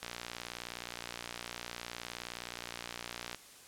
click train, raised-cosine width 0.2 ms, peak -22 dBFS, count 198, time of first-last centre 0.03-3.346 s, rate 59.4 Hz, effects white hiss -55 dBFS RMS until 3.67 s + low-pass 11000 Hz 12 dB/octave

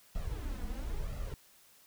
brown noise with flanger, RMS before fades -37 dBFS, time 0.15-1.34 s, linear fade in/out 2 ms, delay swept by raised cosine 1.5 to 4.1 ms, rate 0.99 Hz, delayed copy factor +0.75, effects white hiss -62 dBFS RMS until 1.86 s

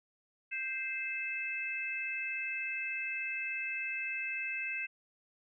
harmonic tone, 523.3 Hz, C5, in tune, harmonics 3 / 4 / 5, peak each -43 / -40 / -36 dBFS, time 0.51-4.87 s, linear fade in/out 20 ms, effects none

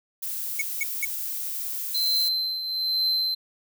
violet noise, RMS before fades -31 dBFS, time 0.22-2.29 s, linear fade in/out 10 ms
square tone bursts, 2217 Hz, C#7, in tune, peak -24 dBFS, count 3, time 0.59-1.051 s, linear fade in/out 5 ms, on 27 ms, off 190 ms
triangle tone with tremolo, 4092 Hz, C8, 39 cents flat, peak -19 dBFS, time 1.94-3.35 s, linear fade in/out 10 ms, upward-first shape triangle, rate 1.1 Hz, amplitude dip 65%
effects none

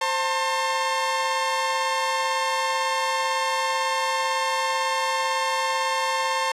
sawtooth tone cluster, 525 / 898 / 1068 Hz, C5 / A5 / C6, +6 / +35 / +35 cents, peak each -25 / -21 / -23 dBFS, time 0.01-6.52 s, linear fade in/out 5 ms, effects low-pass 8000 Hz 12 dB/octave

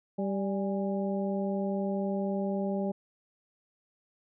harmonic tone with a mistuned harmonic, 196 Hz, G3, in tune, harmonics 1 / 2 / 3 / 4, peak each -30 / -35 / -35 / -41 dBFS, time 0.18-2.92 s, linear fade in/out 10 ms, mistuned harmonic 4, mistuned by +71 cents, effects none

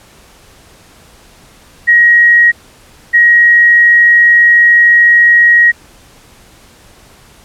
sine tone pair in turn, 1893 / 1893 Hz, A#6 / A#6, +26 / +26 cents, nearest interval unison, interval 0 cents, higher neither, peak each -3 dBFS, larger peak neither, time 1.87-2.52 / 3.13-5.72 s, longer second, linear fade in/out 20 ms, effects pink hiss -42 dBFS RMS until 7.44 s + low-pass 12000 Hz 12 dB/octave

